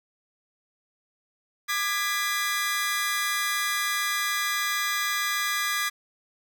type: chord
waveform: sawtooth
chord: G# diminished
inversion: second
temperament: just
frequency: 1196.1 / 1661.2 / 1993.5 Hz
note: D6 / G#6 / B6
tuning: +31 / 0 / +16 cents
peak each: -26 dBFS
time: 1.68-5.9 s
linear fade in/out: 20 ms
effects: none